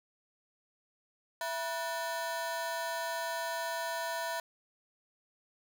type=ring-modulated tone; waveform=30% pulse; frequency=816 Hz; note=G#5; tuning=31 cents flat; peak=-28 dBFS; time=1.41-4.4 s; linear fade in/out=2 ms; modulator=151 Hz; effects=none